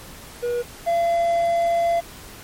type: tone pair in turn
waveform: triangle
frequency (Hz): 481.8 / 681.4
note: B4 / F5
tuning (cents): -43 / -43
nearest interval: tritone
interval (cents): 600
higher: second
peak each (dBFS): -19 / -15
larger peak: second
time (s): 0.42-0.63 / 0.86-2.01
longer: second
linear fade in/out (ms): 20
effects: pink hiss -41 dBFS RMS until 2.43 s + MP3 64 kbps